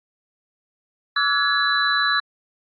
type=tone cluster; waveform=sine; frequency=1149 / 1327 / 1454 / 1691 / 3979 Hz; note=D6 / E6 / F#6 / G#6 / B7; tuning=-38 / +11 / -31 / +31 / +12 cents; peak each=-24 / -26 / -27 / -21 / -23 dBFS; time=1.16-2.2 s; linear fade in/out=5 ms; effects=AAC 48 kbps